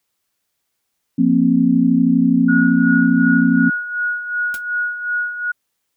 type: chord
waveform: sine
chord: F suspended fourth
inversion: none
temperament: equal with one note detuned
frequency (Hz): 174.61 / 233.1 / 265.6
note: F3 / Bb3 / C4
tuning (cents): 0 / 0 / +26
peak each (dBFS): -18 / -15 / -14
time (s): 1.18-3.7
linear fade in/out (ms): 10
type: tone with tremolo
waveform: sine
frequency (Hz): 1452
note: F#6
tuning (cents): -33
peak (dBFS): -16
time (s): 2.48-5.52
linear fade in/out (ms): 10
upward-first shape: sine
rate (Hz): 2.7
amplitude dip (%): 65
type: noise with exponential decay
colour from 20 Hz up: white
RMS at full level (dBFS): -28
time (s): 4.54-4.62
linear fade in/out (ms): 1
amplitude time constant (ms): 17
effects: white hiss -73 dBFS RMS until 5.96 s